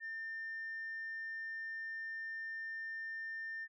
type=tone; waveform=sine; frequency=1800 Hz; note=A6; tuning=39 cents sharp; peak=-39 dBFS; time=0-3.68 s; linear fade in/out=50 ms; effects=tanh soft clip ceiling -37 dBFS